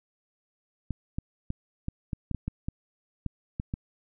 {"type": "clicks", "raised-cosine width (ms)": 5, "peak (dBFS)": -18, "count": 12, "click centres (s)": [0.907, 1.185, 1.504, 1.884, 2.132, 2.313, 2.347, 2.48, 2.685, 3.263, 3.599, 3.739], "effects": []}